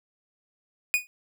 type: tone with exponential decay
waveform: 45% pulse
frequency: 2472 Hz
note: D#7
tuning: 12 cents flat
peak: -16 dBFS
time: 0.94-1.07 s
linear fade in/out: 0 ms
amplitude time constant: 28 ms
effects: none